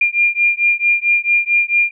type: beating tone pair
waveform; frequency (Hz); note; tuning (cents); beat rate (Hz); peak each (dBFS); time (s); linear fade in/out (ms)
sine; 2400 / 2404.5; D7 / D7; +37 / +40; 4.5; -15; 0.01-1.91; 5
effects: none